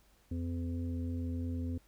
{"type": "harmonic tone with a mistuned harmonic", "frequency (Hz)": 84.7, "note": "E2", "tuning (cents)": 48, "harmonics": [1, 3, 5, 6], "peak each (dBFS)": [-35, -38, -53, -53], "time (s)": [0.31, 1.78], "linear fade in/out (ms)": 5, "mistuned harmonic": 1, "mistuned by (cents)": 21, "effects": ["added 50 Hz sine -68 dBFS peak until 1.87 s", "pink hiss -68 dBFS RMS until 1.87 s"]}